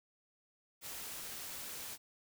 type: noise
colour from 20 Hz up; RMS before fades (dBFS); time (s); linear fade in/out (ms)
white; -45; 0.81-1.98; 50
effects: none